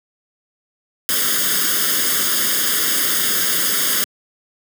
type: noise with comb filter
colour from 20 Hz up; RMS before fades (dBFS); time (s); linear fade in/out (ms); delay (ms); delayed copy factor
white; -18; 1.09-4.04; 0; 0.6; +0.85
effects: high-pass 200 Hz 12 dB/octave